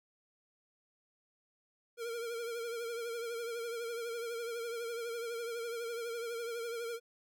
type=tone with vibrato; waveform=square; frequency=466.2 Hz; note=A#4; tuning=in tune; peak=-38 dBFS; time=1.97-7 s; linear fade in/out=50 ms; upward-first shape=triangle; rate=12 Hz; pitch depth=60 cents each way; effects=none